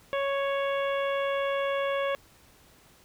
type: harmonic tone with a mistuned harmonic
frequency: 554.4 Hz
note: C#5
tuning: in tune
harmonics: 1 / 2 / 3 / 4 / 5 / 6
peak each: -27 / -33 / -37 / -39 / -41 / -43 dBFS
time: 0.13-2.15 s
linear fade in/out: 0 ms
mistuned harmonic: 6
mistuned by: +18 cents
effects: pink hiss -58 dBFS RMS until 3.04 s